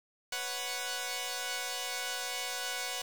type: chord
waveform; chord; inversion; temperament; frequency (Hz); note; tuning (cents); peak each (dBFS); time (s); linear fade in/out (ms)
5% pulse; B suspended second; none; equal; 493.9 / 554.4 / 740; B4 / C#5 / F#5; 0 / 0 / 0; -29 / -30 / -26; 0.32-3.02; 5
effects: 8-bit